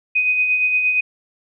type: tone with tremolo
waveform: sine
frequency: 2500 Hz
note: D#7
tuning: 8 cents sharp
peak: -13 dBFS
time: 0.15-1.01 s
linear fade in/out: 10 ms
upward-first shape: sine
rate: 8.6 Hz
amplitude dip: 40%
effects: none